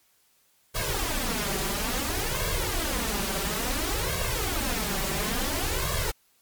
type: noise with flanger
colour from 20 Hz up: pink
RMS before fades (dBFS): -28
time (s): 0.74-6.12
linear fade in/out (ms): 20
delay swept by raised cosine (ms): 1.8 to 5.2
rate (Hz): 0.58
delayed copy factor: +0.85
effects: white hiss -65 dBFS RMS until 6.41 s + MP3 96 kbps